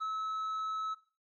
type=tone with tanh clipping; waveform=sine; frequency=1296 Hz; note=E6; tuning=30 cents flat; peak=-34 dBFS; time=0-0.95 s; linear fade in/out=20 ms; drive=4 dB; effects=noise-tail reverb RT60 0.4 s tail -17 dB re dry + Opus 32 kbps